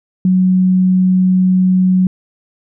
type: tone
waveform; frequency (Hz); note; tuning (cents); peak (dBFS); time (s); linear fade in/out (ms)
sine; 185; F#3; 0; -8; 0.25-2.07; 2
effects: none